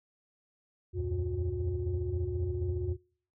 sine tone cluster, 74.5 / 85.2 / 89.2 / 115.8 / 361.4 Hz, D2 / F2 / F2 / A#2 / F#4, +25 / -42 / +37 / -11 / -41 cents, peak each -36 / -40 / -32 / -39 / -35 dBFS, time 0.93-2.97 s, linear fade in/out 50 ms, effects noise-tail reverb RT60 0.5 s tail -25 dB re dry + tanh soft clip ceiling -23 dBFS

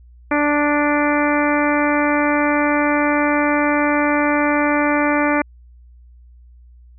harmonic tone, 293.5 Hz, D4, 1 cent flat, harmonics 1 / 2 / 3 / 4 / 5 / 6 / 7 / 8, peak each -18 / -21 / -23 / -24 / -25 / -26 / -26 / -27 dBFS, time 0.31-5.42 s, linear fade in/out 5 ms, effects added 60 Hz sine -42 dBFS peak until 6.98 s

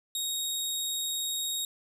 20% pulse tone, 3757 Hz, A#7, 13 cents sharp, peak -24 dBFS, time 0.15-1.65 s, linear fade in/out 2 ms, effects none

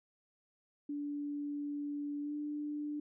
sine tone with pitch glide, 290 to 295.9 Hz, D4 to D4, -22 to +13 cents, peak -36 dBFS, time 0.89-3 s, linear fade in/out 5 ms, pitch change +35 cents, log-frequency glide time 2.21-2.34 s, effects none

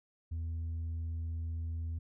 triangle tone with tanh clipping, 82.1 Hz, E2, 6 cents flat, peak -35 dBFS, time 0.31-1.99 s, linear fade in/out 10 ms, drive 7 dB, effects none

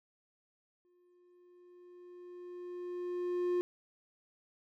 triangle tone with exponential growth, 355.7 Hz, F4, 32 cents sharp, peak -26 dBFS, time 0.85-3.61 s, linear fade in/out 0 ms, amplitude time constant 600 ms, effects none

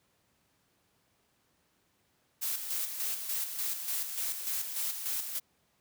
blue noise with tremolo, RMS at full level -33 dBFS, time 2.41-5.4 s, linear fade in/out 20 ms, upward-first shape square, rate 3.4 Hz, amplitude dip 50%, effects pink hiss -72 dBFS RMS until 5.8 s + high-pass 80 Hz 12 dB/octave

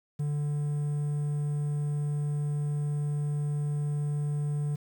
triangle tone with quantisation, 146.83 Hz, D3, in tune, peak -25 dBFS, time 0.19-4.76 s, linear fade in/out 10 ms, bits 9, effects none

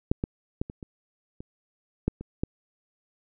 clicks, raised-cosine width 3 ms, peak -8 / -14 / -14 / -24 / -26 / -26 / -10 / -24 / -13 dBFS, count 9, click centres 0.115 / 0.239 / 0.615 / 0.699 / 0.828 / 1.405 / 2.08 / 2.21 / 2.435 s, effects none

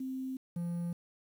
sine / triangle tone pair in turn, 261.6 / 172.14 Hz, C4 / F3, 0 / -25 cents, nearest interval perfect fifth, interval 725 cents, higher first, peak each -35 / -31 dBFS, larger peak second, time 0-0.37 / 0.56-0.93 s, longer neither, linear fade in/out 5 ms, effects 10-bit

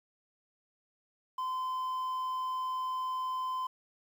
triangle tone with quantisation, 1027 Hz, C6, 33 cents flat, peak -30 dBFS, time 1.38-3.67 s, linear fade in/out 5 ms, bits 10, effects none

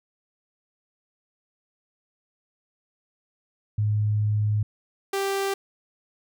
sine / sawtooth tone pair in turn, 105.6 / 392.5 Hz, G#2 / G4, +29 / +2 cents, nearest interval octave + major seventh, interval 2273 cents, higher second, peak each -20 dBFS, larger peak neither, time 3.78-4.63 / 5.13-5.54 s, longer first, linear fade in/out 5 ms, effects none

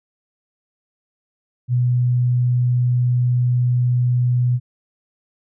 sine tone, 123.47 Hz, B2, in tune, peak -14 dBFS, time 1.68-4.6 s, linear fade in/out 50 ms, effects none

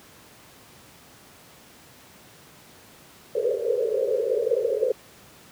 white band-pass noise, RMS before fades -24 dBFS, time 3.35-4.92 s, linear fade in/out 5 ms, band 410 to 540 Hz, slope 96 dB/octave, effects pink hiss -50 dBFS RMS until 5.51 s + high-pass 100 Hz 12 dB/octave

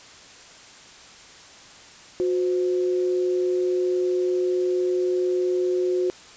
sine tone pair together, 363.5 / 515.1 Hz, F#4 / C5, -31 / -27 cents, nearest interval tritone, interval 604 cents, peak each -20 / -31 dBFS, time 2.2-6.1 s, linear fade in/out 0 ms, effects white hiss -46 dBFS RMS until 6.36 s + resampled to 16000 Hz

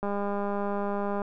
click train, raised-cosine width 1 ms, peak -18 dBFS, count 241, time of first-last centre 0.03-1.218 s, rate 202 Hz, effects none

